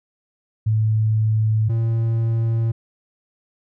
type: tone pair in turn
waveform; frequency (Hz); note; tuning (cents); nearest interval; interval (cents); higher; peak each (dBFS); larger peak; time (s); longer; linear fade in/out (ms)
sine / triangle; 109.1 / 114.08; A2 / A#2; -14 / -37; minor second; 77; second; -15; neither; 0.66-1.69 / 1.69-2.72; neither; 10
effects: none